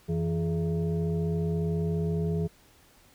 sine tone with frequency modulation, 164.81 Hz, E3, in tune, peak -25 dBFS, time 0.08-2.48 s, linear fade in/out 20 ms, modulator 255 Hz, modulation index 0.92, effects pink hiss -59 dBFS RMS until 3.14 s

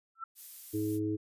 sine tone with exponential growth, 1337 Hz, E6, 24 cents sharp, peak -33 dBFS, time 0.15-0.24 s, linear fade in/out 5 ms, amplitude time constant 18 ms
violet noise, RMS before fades -45 dBFS, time 0.35-1 s, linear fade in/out 50 ms
harmonic tone, 105.9 Hz, G#2, 34 cents sharp, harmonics 1 / 3 / 4, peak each -37 / -31 / -38 dBFS, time 0.73-1.17 s, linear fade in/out 20 ms
effects resampled to 32000 Hz

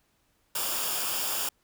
white noise with comb filter, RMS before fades -30 dBFS, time 0.55-1.49 s, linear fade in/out 5 ms, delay 0.49 ms, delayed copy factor -0.6, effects pink hiss -70 dBFS RMS until 1.63 s

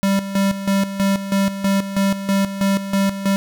square tone with tremolo, 196.3 Hz, G3, 3 cents sharp, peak -15 dBFS, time 0.03-3.36 s, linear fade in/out 0 ms, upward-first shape square, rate 3.1 Hz, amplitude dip 70%, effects none

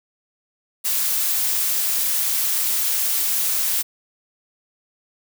blue noise, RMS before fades -21 dBFS, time 0.84-3.83 s, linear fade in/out 20 ms, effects none

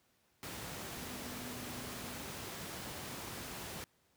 sine tone in noise, 246.9 Hz, B3, in tune, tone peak -50 dBFS, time 0.96-2.23 s, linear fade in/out 0 ms, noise pink, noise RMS -44 dBFS, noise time 0.43-3.84 s, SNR -9 dB, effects pink hiss -73 dBFS RMS until 4.16 s + high-pass 80 Hz 12 dB/octave

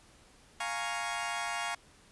20% pulse chord, Bb minor seventh, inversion second, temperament equal, 698.5 / 830.6 / 932.3 / 1108.7 Hz, F5 / Ab5 / Bb5 / Db6, 0 / 0 / 0 / 0 cents, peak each -33 / -34 / -35 / -34 dBFS, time 0.6-1.75 s, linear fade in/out 5 ms, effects pink hiss -60 dBFS RMS until 2.11 s + resampled to 24000 Hz

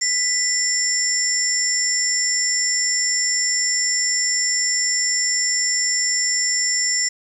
sine tone cluster, 1984 / 5360 / 7240 Hz, B6 / E8 / A8, +7 / +28 / +48 cents, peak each -25 / -22 / -20 dBFS, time 0.01-7.09 s, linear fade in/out 10 ms, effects 8-bit

